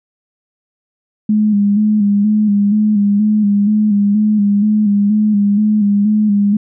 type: tone with vibrato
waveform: sine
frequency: 207.7 Hz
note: G#3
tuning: in tune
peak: -9 dBFS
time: 1.29-6.57 s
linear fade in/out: 5 ms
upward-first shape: square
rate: 2.1 Hz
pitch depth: 41 cents each way
effects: none